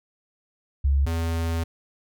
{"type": "tone pair in turn", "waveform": ["sine", "square"], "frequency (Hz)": [69.3, 82.79], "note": ["C#2", "E2"], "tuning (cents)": [0, 8], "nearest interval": "minor third", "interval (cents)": 308, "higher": "second", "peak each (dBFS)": [-17, -24], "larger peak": "first", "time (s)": [[0.84, 1.06], [1.06, 1.64]], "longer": "second", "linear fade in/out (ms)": 10, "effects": []}